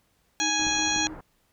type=tone with tremolo; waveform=triangle; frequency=312 Hz; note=D#4; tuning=5 cents sharp; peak=-29 dBFS; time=0.4-1.15 s; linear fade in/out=20 ms; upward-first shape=square; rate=5.2 Hz; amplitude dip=45%
type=harmonic tone; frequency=830.6 Hz; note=G#5; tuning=in tune; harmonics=1 / 2 / 3 / 4 / 5 / 7 / 8; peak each=-31 / -31 / -31 / -31 / -31 / -31 / -31 dBFS; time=0.4-1.07 s; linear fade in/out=0 ms
type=low-pass noise; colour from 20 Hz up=pink; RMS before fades=-43 dBFS; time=0.59-1.21 s; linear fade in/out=5 ms; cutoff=1600 Hz; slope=24 dB/octave
type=clicks; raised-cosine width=3 ms; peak=-25 dBFS; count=2; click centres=0.668 / 0.962 s
effects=pink hiss -68 dBFS RMS until 1.52 s